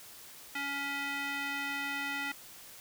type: tone with band-pass filter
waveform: square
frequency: 280.8 Hz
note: C#4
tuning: 22 cents sharp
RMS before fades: -36 dBFS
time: 0.55-2.32 s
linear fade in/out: 5 ms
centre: 2100 Hz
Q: 2
effects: white hiss -51 dBFS RMS until 2.8 s